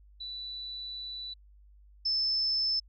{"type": "tone pair in turn", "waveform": "sine", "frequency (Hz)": [3966, 5263], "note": ["B7", "E8"], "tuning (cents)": [7, -4], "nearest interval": "perfect fourth", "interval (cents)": 489, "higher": "second", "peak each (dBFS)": [-37, -26], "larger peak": "second", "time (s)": [[0.2, 1.34], [2.05, 2.8]], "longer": "first", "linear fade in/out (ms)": 10, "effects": ["added 50 Hz sine -54 dBFS peak until 2.88 s"]}